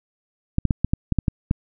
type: clicks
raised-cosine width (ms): 5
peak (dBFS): -6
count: 9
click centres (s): 0.584 / 0.653 / 0.708 / 0.846 / 0.935 / 1.123 / 1.187 / 1.282 / 1.511
effects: none